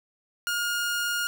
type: tone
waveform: sawtooth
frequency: 1423 Hz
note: F6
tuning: 32 cents sharp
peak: -22 dBFS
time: 0.47-1.27 s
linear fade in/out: 0 ms
effects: 8-bit